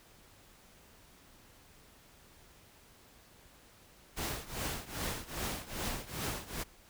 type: noise with tremolo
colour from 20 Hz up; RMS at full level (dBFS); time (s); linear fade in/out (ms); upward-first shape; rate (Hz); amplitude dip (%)
pink; -35; 4.16-6.64; 20; triangle; 2.5; 90
effects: pink hiss -60 dBFS RMS until 6.89 s